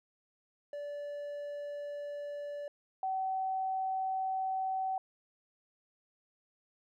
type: tone pair in turn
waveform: triangle / sine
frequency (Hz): 580 / 760.8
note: D5 / F#5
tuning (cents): -22 / +48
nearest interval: perfect fourth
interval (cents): 470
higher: second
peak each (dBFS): -36 / -31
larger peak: second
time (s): 0.73-2.68 / 3.03-4.98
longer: neither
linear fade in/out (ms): 2
effects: none